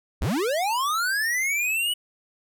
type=linear sweep; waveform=square; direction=up; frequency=34.65 to 2969 Hz; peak=-23 dBFS; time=0.21-1.94 s; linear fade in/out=10 ms; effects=none